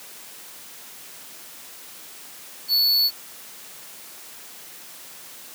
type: tone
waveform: square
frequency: 4435 Hz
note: C#8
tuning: in tune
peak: -17 dBFS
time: 2.68-3.11 s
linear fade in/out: 50 ms
effects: white hiss -42 dBFS RMS until 5.54 s + high-pass 150 Hz 12 dB/octave